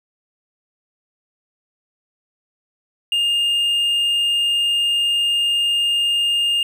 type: tone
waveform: triangle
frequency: 2822 Hz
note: F7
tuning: 17 cents sharp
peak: -14 dBFS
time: 3.12-6.63 s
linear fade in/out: 2 ms
effects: none